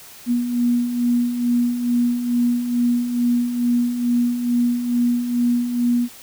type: beating tone pair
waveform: sine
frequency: 239.4 / 241.7 Hz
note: A#3 / B3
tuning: +46 / -37 cents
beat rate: 2.3 Hz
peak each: -25 / -17 dBFS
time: 0.26-6.09 s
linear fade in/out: 50 ms
effects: white hiss -42 dBFS RMS until 6.22 s